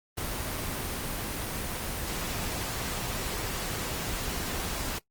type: noise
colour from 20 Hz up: pink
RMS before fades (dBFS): -33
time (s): 0.17-4.99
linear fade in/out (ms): 10
effects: noise-tail reverb RT60 0.1 s tail -19 dB re dry + Opus 24 kbps